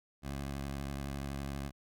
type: tone with vibrato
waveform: 15% pulse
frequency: 69.3 Hz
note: C#2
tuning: in tune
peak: -31 dBFS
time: 0.22-1.72 s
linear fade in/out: 50 ms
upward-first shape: sine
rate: 12 Hz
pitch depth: 43 cents each way
effects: none

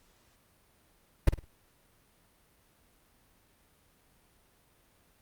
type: noise with echo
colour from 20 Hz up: brown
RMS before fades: -18 dBFS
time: 1.27-1.29 s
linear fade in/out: 5 ms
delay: 52 ms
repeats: 3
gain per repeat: -11 dB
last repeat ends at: 1.446 s
effects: pink hiss -66 dBFS RMS until 5.21 s + Opus 48 kbps

